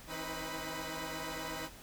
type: tone cluster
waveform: 10% pulse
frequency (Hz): 161.4 / 266.3 / 314.5 / 496.4 / 997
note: E3 / C4 / D#4 / B4 / B5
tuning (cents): -36 / +31 / +19 / +9 / +16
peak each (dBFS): -38 / -38 / -35 / -37 / -38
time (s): 0.07-1.7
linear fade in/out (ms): 50
effects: added 41 Hz sine -56 dBFS peak until 1.82 s + pink hiss -53 dBFS RMS until 1.82 s